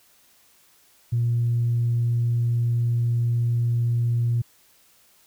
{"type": "tone", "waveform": "sine", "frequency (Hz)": 118.4, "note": "A#2", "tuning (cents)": 27, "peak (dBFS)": -18, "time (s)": [1.12, 4.42], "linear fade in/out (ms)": 10, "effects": ["tanh soft clip ceiling -15 dBFS", "white hiss -58 dBFS RMS until 5.26 s"]}